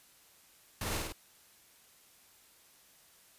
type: noise with echo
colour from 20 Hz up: pink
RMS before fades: -37 dBFS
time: 0.81-0.97 s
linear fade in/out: 2 ms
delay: 51 ms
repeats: 3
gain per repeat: -2 dB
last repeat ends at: 1.123 s
effects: white hiss -62 dBFS RMS until 3.38 s + resampled to 32000 Hz